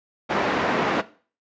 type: band-pass noise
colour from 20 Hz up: pink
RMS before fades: -23 dBFS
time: 0.29-1.02 s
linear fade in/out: 20 ms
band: 270 to 1900 Hz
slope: 12 dB/octave
effects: noise-tail reverb RT60 0.4 s tail -17 dB re dry + resampled to 16000 Hz